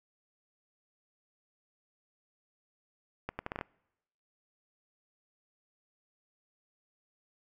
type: accelerating click train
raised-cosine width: 0.5 ms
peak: -20 dBFS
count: 7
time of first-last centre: 3.29-3.611 s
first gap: 100 ms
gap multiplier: 0.74
effects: noise-tail reverb RT60 0.9 s tail -26 dB re dry